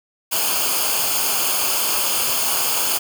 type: noise with comb filter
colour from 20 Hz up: white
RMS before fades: -20 dBFS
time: 0.31-2.99 s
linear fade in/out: 20 ms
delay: 0.52 ms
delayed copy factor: -0.7
effects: none

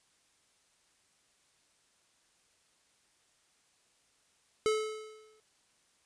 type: tone with exponential decay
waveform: square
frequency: 432.9 Hz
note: A4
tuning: 28 cents flat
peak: -25 dBFS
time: 4.66-5.4 s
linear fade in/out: 0 ms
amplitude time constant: 160 ms
effects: white hiss -70 dBFS RMS until 6.05 s + resampled to 22050 Hz

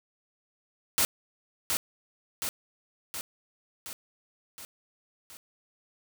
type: noise with echo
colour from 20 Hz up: white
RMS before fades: -24 dBFS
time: 0.98-1.05 s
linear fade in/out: 0 ms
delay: 720 ms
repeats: 6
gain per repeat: -4 dB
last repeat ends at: 5.37 s
effects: none

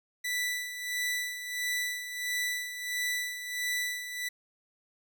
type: tone with tremolo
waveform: sawtooth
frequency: 1975.5 Hz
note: B6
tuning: in tune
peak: -25 dBFS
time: 0.24-4.29 s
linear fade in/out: 10 ms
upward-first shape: sine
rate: 1.5 Hz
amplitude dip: 65%
effects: none

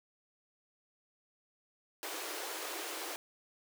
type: high-pass noise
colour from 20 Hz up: pink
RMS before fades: -41 dBFS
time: 2.03-3.16 s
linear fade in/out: 0 ms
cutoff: 310 Hz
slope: 96 dB/octave
effects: none

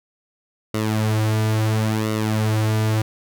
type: tone with flanger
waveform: sawtooth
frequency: 108.8 Hz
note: A2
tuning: 19 cents flat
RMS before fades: -20 dBFS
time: 0.74-3.02 s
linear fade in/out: 5 ms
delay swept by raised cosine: 1.2 to 5.5 ms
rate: 0.73 Hz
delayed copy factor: -0.7
effects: none

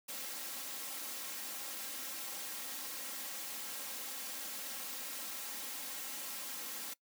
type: noise with comb filter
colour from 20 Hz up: white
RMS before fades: -43 dBFS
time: 0.08-6.94 s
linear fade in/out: 10 ms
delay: 3.7 ms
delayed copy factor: +0.65
effects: noise-tail reverb RT60 0.1 s tail -22 dB re dry + high-pass 200 Hz 12 dB/octave

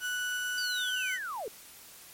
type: tone with pitch glide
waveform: 35% pulse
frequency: 1480 to 1508.5 Hz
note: F#6 to F#6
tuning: 0 to +33 cents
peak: -29 dBFS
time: 0-1.19 s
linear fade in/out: 50 ms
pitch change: +33 cents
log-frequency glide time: 0.77-1.02 s
type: linear sweep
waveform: sine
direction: down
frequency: 4759 to 390 Hz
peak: -34 dBFS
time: 0.58-1.48 s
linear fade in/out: 0 ms
effects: white hiss -51 dBFS RMS until 2.13 s + MP3 64 kbps

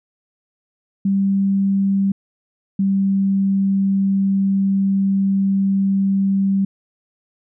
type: tone pair in turn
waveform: sine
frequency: 196 / 195.19 Hz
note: G3 / G3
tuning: 0 / -7 cents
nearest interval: unison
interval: 7 cents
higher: first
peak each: -14 dBFS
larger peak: neither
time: 1.05-2.12 / 2.79-6.65 s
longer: second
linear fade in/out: 5 ms
effects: none

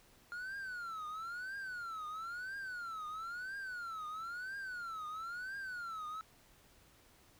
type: tone with vibrato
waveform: triangle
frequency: 1404 Hz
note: F6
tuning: 9 cents sharp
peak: -39 dBFS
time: 0.32-6.21 s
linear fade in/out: 0 ms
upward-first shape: triangle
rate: 1 Hz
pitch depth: 250 cents each way
effects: pink hiss -65 dBFS RMS until 7.39 s

